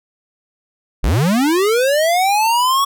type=linear sweep; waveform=square; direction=up; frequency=34.44 to 1127 Hz; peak=-13 dBFS; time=1.03-2.85 s; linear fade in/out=10 ms; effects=none